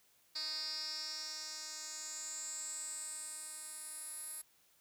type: tone with band-pass filter sweep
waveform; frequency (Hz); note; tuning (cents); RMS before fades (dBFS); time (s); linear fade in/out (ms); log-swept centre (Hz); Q
10% pulse; 309.4; D#4; -10; -44; 0.35-4.42; 10; 4700 to 11000; 7
effects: white hiss -70 dBFS RMS until 4.8 s